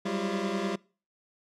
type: tone cluster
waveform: 25% pulse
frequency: 190.1 / 200 / 341.5 / 534 Hz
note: F#3 / G3 / F4 / C5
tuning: +47 / +35 / -39 / +35 cents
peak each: -31 / -28 / -31 / -37 dBFS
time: 0.05-0.76 s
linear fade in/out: 10 ms
effects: noise-tail reverb RT60 0.4 s tail -25 dB re dry + low-pass 6000 Hz 12 dB/octave